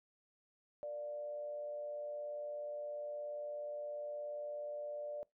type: tone with frequency modulation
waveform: sine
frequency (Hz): 590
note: D5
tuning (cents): +8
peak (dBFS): -40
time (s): 0.83-5.23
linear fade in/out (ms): 0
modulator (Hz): 119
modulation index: 0.31
effects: noise-tail reverb RT60 0.2 s tail -24 dB re dry